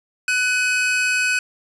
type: tone pair together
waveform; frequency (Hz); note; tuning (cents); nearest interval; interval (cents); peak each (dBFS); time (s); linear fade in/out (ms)
45% pulse; 1493.2 / 2528; F#6 / D#7; +15 / +27; major sixth; 912; -20; 0.28-1.39; 2
effects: resampled to 22050 Hz + 9-bit